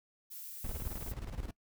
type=noise; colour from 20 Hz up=violet; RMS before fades=-46 dBFS; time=0.3-1.13 s; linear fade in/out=20 ms
type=noise with tremolo; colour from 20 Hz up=brown; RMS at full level=-38 dBFS; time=0.64-1.51 s; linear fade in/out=5 ms; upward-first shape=square; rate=19 Hz; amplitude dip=65%
effects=noise-tail reverb RT60 0.1 s tail -21 dB re dry